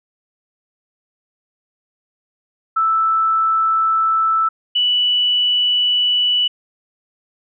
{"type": "tone pair in turn", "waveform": "sine", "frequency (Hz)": [1318.5, 2960], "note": ["E6", "F#7"], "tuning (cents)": [0, 0], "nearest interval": "octave + major second", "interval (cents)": 1400, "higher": "second", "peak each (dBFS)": -13, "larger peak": "neither", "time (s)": [[2.76, 4.49], [4.75, 6.48]], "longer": "neither", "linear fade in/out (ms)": 10, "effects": []}